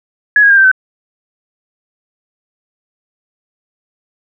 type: tone with pitch steps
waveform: sine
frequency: 1685 / 1643.7 / 1603.3 / 1564 / 1525.6 Hz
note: G#6 / G#6 / G6 / G6 / G6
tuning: +25 / -18 / +39 / -4 / -47 cents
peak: -4 dBFS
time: 0.36-0.715 s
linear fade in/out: 2 ms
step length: 71 ms
effects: none